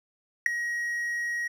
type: tone with ADSR envelope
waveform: triangle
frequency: 1895 Hz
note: A#6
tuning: 28 cents sharp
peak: -11 dBFS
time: 0.46-1.48 s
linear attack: 3 ms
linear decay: 5 ms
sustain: -15 dB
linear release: 10 ms
effects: none